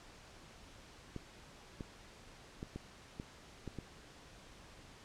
clicks, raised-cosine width 3 ms, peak -29 dBFS, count 7, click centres 1.163 / 1.808 / 2.629 / 2.76 / 3.199 / 3.677 / 3.787 s, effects pink hiss -57 dBFS RMS until 5.04 s + low-pass 7000 Hz 12 dB/octave

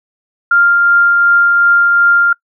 sine tone with tremolo, 1396.9 Hz, F6, in tune, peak -5 dBFS, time 0.51-2.33 s, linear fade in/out 5 ms, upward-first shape triangle, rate 2.7 Hz, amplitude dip 25%, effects noise-tail reverb RT60 0.1 s tail -25 dB re dry

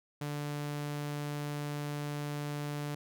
sawtooth tone, 146.5 Hz, D3, 4 cents flat, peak -31 dBFS, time 0.21-2.95 s, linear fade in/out 5 ms, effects none

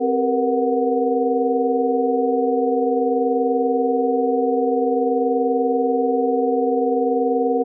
sine tone cluster, 262.3 / 398.1 / 465.7 / 486.2 / 736 Hz, C4 / G4 / A#4 / B4 / F#5, +4 / +27 / -2 / -27 / -9 cents, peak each -22 / -28 / -19 / -26 / -24 dBFS, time 0-7.64 s, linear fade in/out 20 ms, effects none

